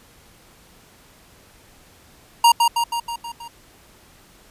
square tone with echo, 938 Hz, A#5, 11 cents sharp, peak -10 dBFS, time 2.44-2.52 s, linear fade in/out 5 ms, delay 160 ms, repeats 6, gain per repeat -4 dB, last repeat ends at 3.48 s, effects pink hiss -51 dBFS RMS until 4.5 s + resampled to 32000 Hz

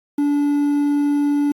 triangle tone with quantisation, 289.1 Hz, D4, 27 cents flat, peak -13 dBFS, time 0.18-1.52 s, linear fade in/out 5 ms, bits 7, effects AAC 48 kbps

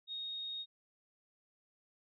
sine tone, 3729 Hz, A#7, in tune, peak -39 dBFS, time 0.07-0.66 s, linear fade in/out 50 ms, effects none

